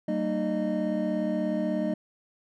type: tone cluster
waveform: triangle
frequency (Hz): 192.2 / 228.9 / 305.4 / 614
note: G3 / A#3 / D#4 / D#5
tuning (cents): -34 / -31 / -32 / -23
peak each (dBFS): -29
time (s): 0.08-1.94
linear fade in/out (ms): 5
effects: none